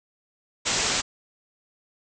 white low-pass noise, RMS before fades -25 dBFS, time 0.65-1.02 s, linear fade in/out 20 ms, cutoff 7900 Hz, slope 96 dB/octave, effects none

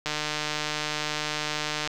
click train, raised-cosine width 0.2 ms, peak -11 dBFS, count 275, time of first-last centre 0.06-1.875 s, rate 151 Hz, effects none

